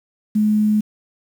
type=tone with quantisation; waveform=sine; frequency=212.4 Hz; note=G#3; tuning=39 cents sharp; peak=-13 dBFS; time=0.35-0.81 s; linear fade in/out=10 ms; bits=7; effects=none

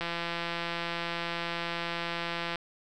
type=click train; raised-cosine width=0.3 ms; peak=-17 dBFS; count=434; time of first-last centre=0.01-2.557 s; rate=170 Hz; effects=none

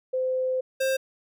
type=tone pair in turn; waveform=sine / square; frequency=515 / 530.1 Hz; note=C5 / C5; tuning=-28 / +23 cents; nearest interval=minor second; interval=51 cents; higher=second; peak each=-23 dBFS; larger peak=neither; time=0.13-0.61 / 0.8-0.97 s; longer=first; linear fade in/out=10 ms; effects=none

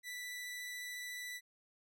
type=tone with vibrato; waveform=sawtooth; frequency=1975.5 Hz; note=B6; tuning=in tune; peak=-39 dBFS; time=0.03-1.41 s; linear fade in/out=50 ms; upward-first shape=sine; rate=14 Hz; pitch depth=8 cents each way; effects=none

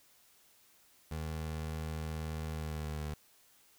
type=tone with pitch glide; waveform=25% pulse; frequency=78.7 to 75.45 Hz; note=D#2 to D2; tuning=+20 to +47 cents; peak=-33 dBFS; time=1.11-3.14 s; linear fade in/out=5 ms; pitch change=-73 cents; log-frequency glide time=2.49-3.02 s; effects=white hiss -65 dBFS RMS until 3.78 s

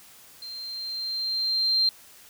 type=tone with level ramp; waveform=sine; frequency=4162 Hz; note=C8; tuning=10 cents flat; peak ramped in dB=-36 to -18 dBFS; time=0.42-1.89 s; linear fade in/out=2 ms; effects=white hiss -51 dBFS RMS until 2.29 s

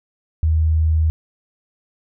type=tone; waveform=sine; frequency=79.3 Hz; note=D#2; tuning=33 cents sharp; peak=-13 dBFS; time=0.43-1.1 s; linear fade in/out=0 ms; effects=none

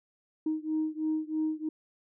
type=beating tone pair; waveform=sine; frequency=311.1 / 314.2 Hz; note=D#4 / D#4; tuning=0 / +17 cents; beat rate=3.1 Hz; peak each=-30 / -31 dBFS; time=0.46-1.69 s; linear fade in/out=5 ms; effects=tanh soft clip ceiling -22 dBFS

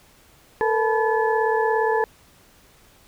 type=tone cluster; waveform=sine; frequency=444.6 / 481.8 / 868 / 983 / 1722 Hz; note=A4 / B4 / A5 / B5 / A6; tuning=+18 / -43 / -24 / -8 / -38 cents; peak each=-21 / -28 / -23 / -28 / -27 dBFS; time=0.61-2.04 s; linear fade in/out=0 ms; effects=pink hiss -54 dBFS RMS until 3.07 s

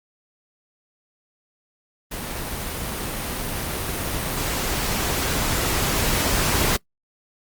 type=noise with level ramp; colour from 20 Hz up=pink; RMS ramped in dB=-30 to -20 dBFS; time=2.11-6.77 s; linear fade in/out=10 ms; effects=noise-tail reverb RT60 0.1 s tail -23 dB re dry + Opus 32 kbps

